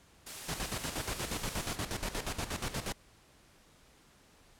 white noise, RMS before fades -43 dBFS, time 0.26-1.76 s, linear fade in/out 10 ms
pink noise with tremolo, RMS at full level -35 dBFS, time 0.48-2.93 s, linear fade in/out 10 ms, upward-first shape square, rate 8.4 Hz, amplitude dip 70%
effects pink hiss -62 dBFS RMS until 4.59 s + low-pass 11000 Hz 12 dB/octave

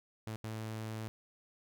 sawtooth tone bursts at uneven times, 110 Hz, A2, in tune, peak -35 dBFS, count 2, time 0.27-0.36 / 0.44-1.08 s, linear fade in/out 0 ms, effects none

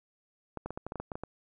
clicks, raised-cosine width 1 ms, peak -23 dBFS, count 11, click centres 0.573 / 0.66 / 0.706 / 0.775 / 0.866 / 0.921 / 0.957 / 1 / 1.118 / 1.155 / 1.236 s, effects none

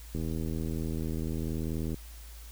click train, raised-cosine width 3 ms, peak -22 dBFS, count 145, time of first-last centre 0.15-1.943 s, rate 80.3 Hz, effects added 56 Hz sine -44 dBFS peak until 2.51 s + white hiss -53 dBFS RMS until 2.51 s

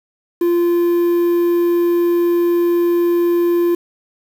triangle tone with quantisation, 346 Hz, F4, 16 cents flat, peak -10 dBFS, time 0.41-3.75 s, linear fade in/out 5 ms, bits 6, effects none

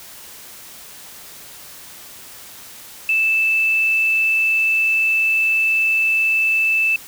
sine tone, 2637 Hz, E7, in tune, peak -14 dBFS, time 3.09-6.96 s, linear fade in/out 2 ms, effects white hiss -39 dBFS RMS until 7.07 s

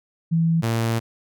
sine / sawtooth tone pair in turn, 164.81 / 114.57 Hz, E3 / A#2, 0 / -30 cents, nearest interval tritone, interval 630 cents, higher first, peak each -16 dBFS, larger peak neither, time 0.31-0.62 / 0.62-1 s, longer second, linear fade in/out 20 ms, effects none

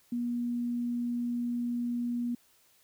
sine tone, 240.2 Hz, B3, 48 cents flat, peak -29 dBFS, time 0.12-2.35 s, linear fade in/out 5 ms, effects white hiss -65 dBFS RMS until 2.83 s

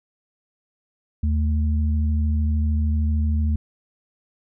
sine tone pair together, 77.78 / 220.2 Hz, D#2 / A3, 0 / +2 cents, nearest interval octave + tritone, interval 1802 cents, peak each -18 / -28 dBFS, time 1.23-3.56 s, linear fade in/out 5 ms, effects none

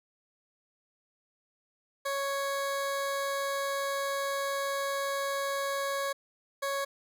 20% pulse tone pair in turn, 554.4 / 554.4 Hz, C#5 / C#5, 0 / 0 cents, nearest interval unison, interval 0 cents, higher neither, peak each -25 dBFS, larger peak neither, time 2.05-6.13 / 6.62-6.85 s, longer first, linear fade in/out 10 ms, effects none

